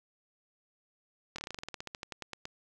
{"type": "slowing click train", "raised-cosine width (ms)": 0.2, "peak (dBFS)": -22, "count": 19, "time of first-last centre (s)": [1.36, 2.454], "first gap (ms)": 24, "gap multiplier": 1.1, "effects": []}